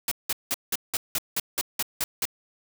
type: noise bursts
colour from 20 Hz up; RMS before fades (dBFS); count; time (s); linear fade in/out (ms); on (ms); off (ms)
white; -26; 11; 0.08-2.254; 2; 34; 180
effects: none